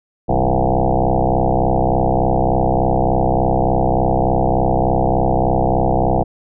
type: tone with frequency modulation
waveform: sine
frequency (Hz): 334.6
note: E4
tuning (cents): +26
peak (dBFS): -12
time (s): 0.28-6.24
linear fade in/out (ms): 20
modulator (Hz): 63.4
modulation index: 7.5
effects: none